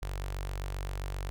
sawtooth tone with notch filter, 47.59 Hz, F#1, 49 cents sharp, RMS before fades -36 dBFS, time 0.02-1.3 s, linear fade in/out 0 ms, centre 230 Hz, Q 0.67, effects none

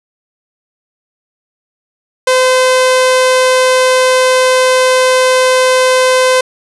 sawtooth tone, 513 Hz, C5, 34 cents flat, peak -3 dBFS, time 2.27-6.41 s, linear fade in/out 5 ms, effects resampled to 24000 Hz + 7-bit

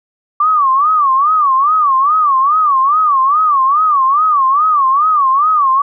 sine tone with vibrato, 1155 Hz, D6, 29 cents flat, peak -8 dBFS, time 0.4-5.82 s, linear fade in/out 5 ms, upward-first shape sine, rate 2.4 Hz, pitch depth 170 cents each way, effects none

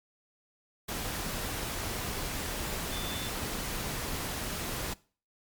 sine tone in noise, 3520 Hz, A7, in tune, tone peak -39 dBFS, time 2.92-3.29 s, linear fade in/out 10 ms, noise pink, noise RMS -35 dBFS, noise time 0.88-4.94 s, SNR -7 dB, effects noise-tail reverb RT60 0.4 s tail -21 dB re dry + MP3 96 kbps

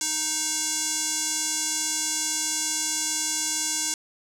square tone with band-pass filter, 311.1 Hz, D#4, in tune, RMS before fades -27 dBFS, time 0.01-3.94 s, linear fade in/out 2 ms, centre 7000 Hz, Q 2.9, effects none

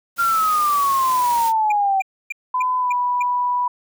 white noise, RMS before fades -31 dBFS, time 0.16-1.53 s, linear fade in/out 50 ms
sine exponential sweep, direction down, 1396.9 to 760 Hz, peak -15 dBFS, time 0.18-2.02 s, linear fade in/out 20 ms
triangle tone bursts, 2391 Hz, D7, 30 cents sharp, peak -21 dBFS, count 6, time 1.7-3.226 s, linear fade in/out 5 ms, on 21 ms, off 280 ms
sine tone with pitch glide, 1009 to 983.7 Hz, B5 to B5, +37 to -7 cents, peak -17 dBFS, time 2.54-3.68 s, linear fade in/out 5 ms, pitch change -44 cents, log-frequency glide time 2.78-2.92 s
effects none

